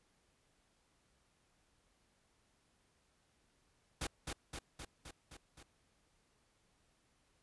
pink noise with echo, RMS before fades -39 dBFS, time 4.01-4.07 s, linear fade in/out 5 ms, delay 260 ms, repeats 6, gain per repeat -3 dB, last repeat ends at 5.63 s, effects pink hiss -75 dBFS RMS until 7.42 s + resampled to 24000 Hz

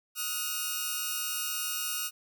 5% pulse tone cluster, 1263 / 1444 / 2811 Hz, D#6 / F#6 / F7, +26 / -43 / +11 cents, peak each -25 dBFS, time 0.15-2.11 s, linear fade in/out 50 ms, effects none

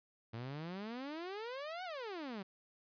sawtooth exponential two-way sweep, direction up then down, 110 to 759 to 184.1 Hz, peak -38 dBFS, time 0.33-2.43 s, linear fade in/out 10 ms, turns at 1.84 s, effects resampled to 11025 Hz

